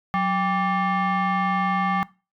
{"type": "tone with frequency modulation", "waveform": "sine", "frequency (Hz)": 185, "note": "F#3", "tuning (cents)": 0, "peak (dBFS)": -18, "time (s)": [0.14, 2.03], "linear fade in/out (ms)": 0, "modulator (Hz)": 979, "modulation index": 1.4, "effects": ["noise-tail reverb RT60 0.3 s tail -21 dB re dry", "tanh soft clip ceiling -16 dBFS"]}